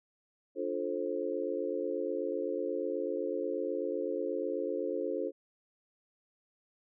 sine chord, D minor seventh, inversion none, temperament just, 293.7 / 352.4 / 440.5 / 528.6 Hz, D4 / F4 / A4 / C5, 0 / +16 / +2 / +18 cents, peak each -39 / -37 / -36 / -36 dBFS, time 0.55-5.32 s, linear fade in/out 50 ms, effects none

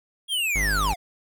square linear sweep, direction down, 3322 to 659.3 Hz, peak -23 dBFS, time 0.28-0.96 s, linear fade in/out 50 ms
45% pulse tone, 50.8 Hz, G#1, 38 cents flat, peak -25 dBFS, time 0.55-0.94 s, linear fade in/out 10 ms
effects none

